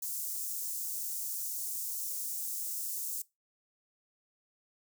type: high-pass noise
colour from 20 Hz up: white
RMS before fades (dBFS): -37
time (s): 0.02-3.22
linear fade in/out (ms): 5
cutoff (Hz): 6400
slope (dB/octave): 24
effects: noise-tail reverb RT60 0.2 s tail -20 dB re dry